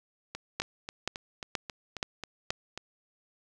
two click trains, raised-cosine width 0.2 ms, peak -12 / -20 dBFS, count 5 / 10, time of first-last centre 0.6-2.505 / 0.35-2.776 s, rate 2.1 / 3.71 Hz, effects none

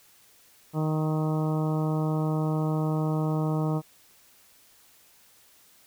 harmonic tone with a mistuned harmonic, 155.56 Hz, D#3, in tune, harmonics 1 / 2 / 3 / 4 / 5 / 6 / 7 / 8, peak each -25 / -31 / -35 / -37 / -39 / -41 / -42 / -43 dBFS, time 0.73-3.82 s, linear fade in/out 50 ms, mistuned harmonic 8, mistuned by +19 cents, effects white hiss -58 dBFS RMS until 5.86 s

